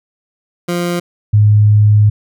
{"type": "tone pair in turn", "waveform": ["20% pulse", "sine"], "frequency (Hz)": [174.5, 105.15], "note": ["F3", "G#2"], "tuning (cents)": [-1, 22], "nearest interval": "major sixth", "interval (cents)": 877, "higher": "first", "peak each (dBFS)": [-10, -5], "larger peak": "second", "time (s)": [[0.68, 1], [1.33, 2.1]], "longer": "second", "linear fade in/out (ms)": 10, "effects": []}